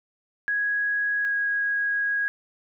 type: tone pair in turn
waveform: sine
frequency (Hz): 1661.2 / 1648.8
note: G#6 / G#6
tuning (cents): 0 / -13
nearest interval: unison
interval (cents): 13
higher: first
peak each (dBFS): -22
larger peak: neither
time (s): 0.48-1.25 / 1.25-2.28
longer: second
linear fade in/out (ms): 0
effects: none